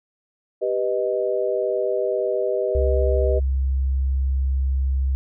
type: chord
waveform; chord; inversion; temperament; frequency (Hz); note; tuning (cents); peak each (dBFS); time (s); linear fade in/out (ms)
sine; G augmented; none; equal; 392 / 493.9 / 622.3; G4 / B4 / D#5; 0 / 0 / 0; -24; 0.61-3.4; 20
type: tone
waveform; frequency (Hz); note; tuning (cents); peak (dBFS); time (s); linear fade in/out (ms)
sine; 66.6; C2; +31; -18; 2.75-5.15; 0
effects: none